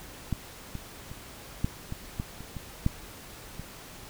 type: clicks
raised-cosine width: 5 ms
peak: -15 / -23 / -29 / -13 / -22 / -18 / -29 / -24 / -11 / -25 dBFS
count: 10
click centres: 0.327 / 0.753 / 1.115 / 1.645 / 1.924 / 2.199 / 2.406 / 2.567 / 2.864 / 3.596 s
effects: pink hiss -46 dBFS RMS until 4.09 s